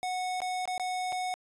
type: tone with dropouts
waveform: square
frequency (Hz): 735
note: F#5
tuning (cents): -12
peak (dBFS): -31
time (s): 0.03-1.34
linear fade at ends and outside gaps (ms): 0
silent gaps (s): 0.404-0.418 / 0.655-0.676 / 0.779-0.797 / 1.122-1.126
effects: resampled to 24000 Hz